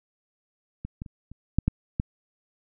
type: clicks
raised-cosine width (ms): 5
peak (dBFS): -21 / -21 / -29 / -30 / -8 / -9 / -12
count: 7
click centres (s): 0.85 / 1.019 / 1.062 / 1.316 / 1.586 / 1.68 / 1.999
effects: none